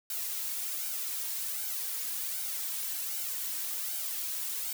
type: noise with flanger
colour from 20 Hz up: blue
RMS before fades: -35 dBFS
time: 0.1-4.73 s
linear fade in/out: 2 ms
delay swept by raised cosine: 1.3 to 3.2 ms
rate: 1.3 Hz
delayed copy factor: +0.9
effects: none